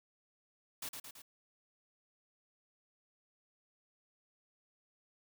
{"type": "noise with echo", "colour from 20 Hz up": "white", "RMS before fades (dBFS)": -42, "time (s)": [0.82, 0.89], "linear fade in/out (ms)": 5, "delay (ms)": 110, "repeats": 3, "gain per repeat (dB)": -4, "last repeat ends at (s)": 1.22, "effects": []}